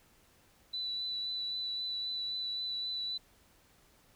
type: tone with vibrato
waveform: sine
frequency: 3972 Hz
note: B7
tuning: 9 cents sharp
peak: -34 dBFS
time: 0.73-3.18 s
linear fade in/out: 10 ms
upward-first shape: triangle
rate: 3.8 Hz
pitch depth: 17 cents each way
effects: pink hiss -65 dBFS RMS until 4.15 s